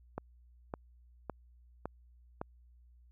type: click train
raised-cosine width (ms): 1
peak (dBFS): -23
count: 5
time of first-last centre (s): 0.18-2.415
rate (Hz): 1.79
effects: added 60 Hz sine -58 dBFS peak until 3.11 s